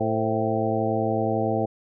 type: harmonic tone with a mistuned harmonic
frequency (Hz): 110.9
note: A2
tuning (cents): +14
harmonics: 1 / 2 / 3 / 4 / 5 / 6 / 7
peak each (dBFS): -29 / -29 / -29 / -29 / -29 / -29 / -29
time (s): 0-1.66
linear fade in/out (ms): 10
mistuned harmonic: 5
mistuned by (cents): -76
effects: none